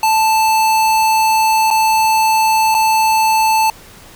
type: tone with dropouts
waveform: square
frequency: 880 Hz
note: A5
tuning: in tune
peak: -11 dBFS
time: 0.03-3.7 s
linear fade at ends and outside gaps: 2 ms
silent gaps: 1.704-1.71 / 2.744-2.748 s
effects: pink hiss -40 dBFS RMS until 4.15 s